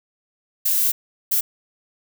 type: noise bursts at uneven times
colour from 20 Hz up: violet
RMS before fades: -19 dBFS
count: 2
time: 0.65-0.92 / 1.31-1.41 s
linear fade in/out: 10 ms
effects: none